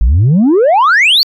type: exponential sweep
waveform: sine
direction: up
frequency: 49.07 to 4652 Hz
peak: -3 dBFS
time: 0.01-1.23 s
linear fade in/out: 0 ms
effects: tanh soft clip ceiling -4 dBFS